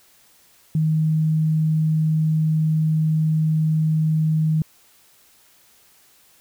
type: tone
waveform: sine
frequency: 157 Hz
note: D#3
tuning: 16 cents sharp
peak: -16 dBFS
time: 0.75-4.62 s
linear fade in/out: 2 ms
effects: white hiss -55 dBFS RMS until 6.4 s